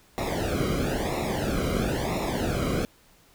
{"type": "noise with flanger", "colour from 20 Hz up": "brown", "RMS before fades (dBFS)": -27, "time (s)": [0.18, 2.85], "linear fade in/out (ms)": 0, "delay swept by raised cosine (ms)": [0.64, 1.15], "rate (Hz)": 1, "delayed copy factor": -1, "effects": ["pink hiss -58 dBFS RMS until 3.34 s"]}